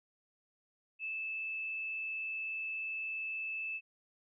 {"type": "tone with frequency modulation", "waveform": "sine", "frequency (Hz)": 2621, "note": "E7", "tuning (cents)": -11, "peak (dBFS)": -36, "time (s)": [0.99, 3.81], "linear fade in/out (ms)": 50, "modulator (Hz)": 77.2, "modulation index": 0.4, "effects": []}